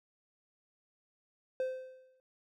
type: tone with exponential decay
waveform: triangle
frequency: 517 Hz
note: C5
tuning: 21 cents flat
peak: -27 dBFS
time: 1.6-2.2 s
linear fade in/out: 1 ms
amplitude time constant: 130 ms
effects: none